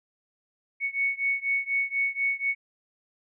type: beating tone pair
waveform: sine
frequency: 2217 / 2221.1 Hz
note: C#7 / C#7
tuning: 0 / +3 cents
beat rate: 4.1 Hz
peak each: -27 / -28 dBFS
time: 0.8-2.55 s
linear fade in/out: 50 ms
effects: none